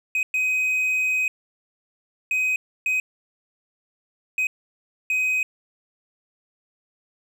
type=tone bursts at uneven times; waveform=triangle; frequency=2517 Hz; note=D#7; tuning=19 cents sharp; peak=-18 dBFS; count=6; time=0.15-0.23 / 0.34-1.28 / 2.31-2.56 / 2.86-3 / 4.38-4.47 / 5.1-5.43 s; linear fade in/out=2 ms; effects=none